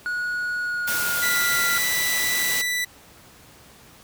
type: tone with pitch glide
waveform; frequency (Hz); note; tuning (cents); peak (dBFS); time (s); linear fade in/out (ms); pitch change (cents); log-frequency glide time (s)
triangle; 1456 to 1396.7; F#6 to F6; -28 to 0; -22; 0.06-1.78; 0; -72; 0.59-1.64
type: noise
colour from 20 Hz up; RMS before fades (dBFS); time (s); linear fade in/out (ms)
white; -27; 0.87-2.62; 10
type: tone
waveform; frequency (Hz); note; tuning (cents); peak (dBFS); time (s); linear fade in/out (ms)
sawtooth; 1975.5; B6; 0; -19; 1.22-2.85; 10
effects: pink hiss -49 dBFS RMS until 4.03 s + high-pass 60 Hz 12 dB/octave